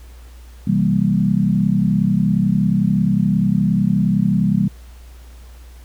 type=chord; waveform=sine; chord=C dominant seventh; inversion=none; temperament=equal; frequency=130.81 / 164.81 / 196 / 233.1 Hz; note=C3 / E3 / G3 / Bb3; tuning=0 / 0 / 0 / 0 cents; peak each=-22 / -19 / -16 / -22 dBFS; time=0.67-4.68 s; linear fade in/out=5 ms; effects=added 60 Hz sine -37 dBFS peak until 5.84 s + pink hiss -50 dBFS RMS until 5.84 s